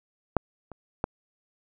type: clicks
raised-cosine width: 1 ms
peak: -6 / -27 / -11 dBFS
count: 3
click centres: 0.367 / 0.717 / 1.041 s
effects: none